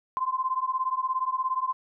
sine beating tone pair, 1030 / 1047 Hz, C6 / C6, -28 / +1 cents, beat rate 17 Hz, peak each -28 dBFS, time 0.17-1.73 s, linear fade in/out 0 ms, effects none

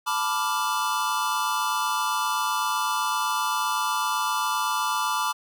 square chord, B half-diminished seventh, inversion third, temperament equal, 880 / 987.8 / 1174.7 / 1396.9 Hz, A5 / B5 / D6 / F6, 0 / 0 / 0 / 0 cents, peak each -31 / -29 / -28 / -33 dBFS, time 0.06-5.33 s, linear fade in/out 20 ms, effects none

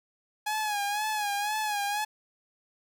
sawtooth tone with vibrato, 835 Hz, G#5, 9 cents sharp, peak -24 dBFS, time 0.46-2.05 s, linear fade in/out 10 ms, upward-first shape sine, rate 2 Hz, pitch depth 62 cents each way, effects none

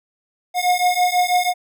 square beating tone pair, 717 / 723.1 Hz, F5 / F#5, +45 / -40 cents, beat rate 6.1 Hz, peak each -19 dBFS, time 0.54-1.54 s, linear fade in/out 50 ms, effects none

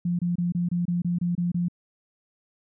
sine tone bursts, 174.61 Hz, F3, in tune, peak -22 dBFS, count 10, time 0.05-1.684 s, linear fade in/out 5 ms, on 140 ms, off 26 ms, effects none

